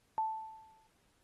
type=tone with exponential decay; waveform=sine; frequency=880 Hz; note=A5; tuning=in tune; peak=-28 dBFS; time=0.18-0.87 s; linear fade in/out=0 ms; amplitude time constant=150 ms; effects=pink hiss -73 dBFS RMS until 1.23 s + AAC 32 kbps